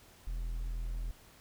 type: tone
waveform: triangle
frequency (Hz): 41.61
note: E1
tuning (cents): +17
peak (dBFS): -32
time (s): 0.27-1.11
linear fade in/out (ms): 0
effects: pink hiss -59 dBFS RMS until 1.4 s